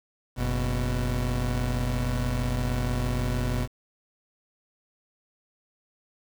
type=tone pair together; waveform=30% pulse; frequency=46.25 / 123.47 Hz; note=F#1 / B2; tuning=0 / 0 cents; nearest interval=octave + perfect fourth; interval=1700 cents; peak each=-25 dBFS; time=0.36-3.68 s; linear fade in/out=50 ms; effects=8-bit